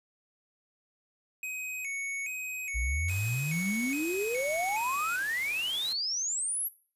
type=tone with vibrato; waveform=square; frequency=2365 Hz; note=D7; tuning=12 cents sharp; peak=-34 dBFS; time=1.43-5.16 s; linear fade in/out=2 ms; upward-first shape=square; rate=1.2 Hz; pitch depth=110 cents each way
type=exponential sweep; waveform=sine; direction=up; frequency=55 to 11920 Hz; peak=-29 dBFS; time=2.74-6.69 s; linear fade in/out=20 ms
type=noise; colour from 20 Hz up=white; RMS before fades=-43 dBFS; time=3.08-5.93 s; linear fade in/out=5 ms
effects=noise-tail reverb RT60 0.4 s tail -18 dB re dry + resampled to 32000 Hz